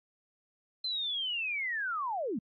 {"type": "linear sweep", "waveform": "sine", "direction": "down", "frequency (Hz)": [4122, 185], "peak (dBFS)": -31, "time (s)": [0.84, 2.39], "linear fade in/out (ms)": 5, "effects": ["AAC 32 kbps"]}